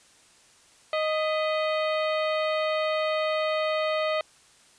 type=harmonic tone with a mistuned harmonic; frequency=622.3 Hz; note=D#5; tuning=in tune; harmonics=1 / 2 / 3 / 4 / 5 / 6 / 7; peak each=-25 / -31 / -35 / -37 / -39 / -41 / -42 dBFS; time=0.93-4.21 s; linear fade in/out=2 ms; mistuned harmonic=3; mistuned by=+120 cents; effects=white hiss -57 dBFS RMS until 4.78 s + resampled to 22050 Hz